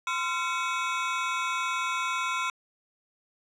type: ring-modulated tone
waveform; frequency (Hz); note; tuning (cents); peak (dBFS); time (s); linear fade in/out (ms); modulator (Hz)
25% pulse; 1200; D6; +37; -20; 0.07-2.5; 2; 169
effects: low-pass 6000 Hz 12 dB/octave